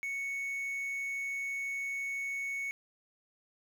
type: tone with quantisation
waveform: triangle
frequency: 2217 Hz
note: C#7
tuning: in tune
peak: -32 dBFS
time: 0.03-2.71 s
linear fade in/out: 0 ms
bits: 10
effects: none